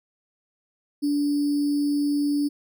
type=tone with sample-and-hold; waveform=sine; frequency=289.5 Hz; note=D4; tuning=25 cents flat; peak=-20 dBFS; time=1.02-2.49 s; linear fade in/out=20 ms; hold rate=4900 Hz; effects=none